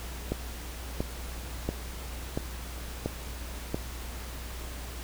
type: click train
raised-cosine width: 2 ms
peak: -15 dBFS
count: 6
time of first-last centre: 0.32-3.745 s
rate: 1.46 Hz
effects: added 60 Hz sine -38 dBFS peak until 5.03 s + pink hiss -43 dBFS RMS until 5.03 s